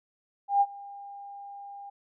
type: tone with ADSR envelope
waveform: sine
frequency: 803 Hz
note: G5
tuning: 41 cents sharp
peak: -17 dBFS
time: 0.48-1.9 s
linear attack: 130 ms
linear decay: 46 ms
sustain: -23 dB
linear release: 9 ms
effects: none